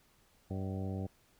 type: harmonic tone with a mistuned harmonic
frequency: 95.7 Hz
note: G2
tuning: 41 cents flat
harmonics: 1 / 2 / 3 / 4 / 5 / 6 / 7 / 8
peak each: -37 / -40 / -45 / -48 / -49 / -51 / -53 / -52 dBFS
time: 0.5-1.07 s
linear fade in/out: 10 ms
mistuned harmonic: 7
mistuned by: -72 cents
effects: pink hiss -68 dBFS RMS until 1.39 s